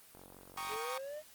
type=click train; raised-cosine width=1 ms; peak=-39 dBFS; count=29; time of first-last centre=0.15-0.759 s; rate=46 Hz
type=chord; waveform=sawtooth; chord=Eb dominant seventh; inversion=first; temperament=equal; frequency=784 / 932.3 / 1108.7 / 1244.5 Hz; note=G5 / Bb5 / Db6 / Eb6; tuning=0 / 0 / 0 / 0 cents; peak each=-41 / -41 / -38 / -39 dBFS; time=0.57-0.98 s; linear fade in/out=5 ms
type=linear sweep; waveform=triangle; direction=up; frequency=411 to 623 Hz; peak=-39 dBFS; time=0.68-1.23 s; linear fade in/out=50 ms
effects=white hiss -59 dBFS RMS until 1.34 s + Opus 24 kbps